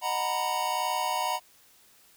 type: chord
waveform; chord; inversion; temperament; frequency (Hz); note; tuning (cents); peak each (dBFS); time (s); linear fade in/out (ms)
square; B major seventh; first; just; 617.4 / 740.8 / 926 / 987.8; D#5 / F#5 / A#5 / B5; -14 / +2 / -12 / 0; -38 / -33 / -32 / -32; 0.01-1.4; 50
effects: white hiss -59 dBFS RMS until 2.16 s